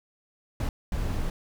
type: noise bursts at uneven times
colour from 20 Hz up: brown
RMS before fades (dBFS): -28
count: 2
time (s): 0.6-0.69 / 0.92-1.3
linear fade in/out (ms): 2
effects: none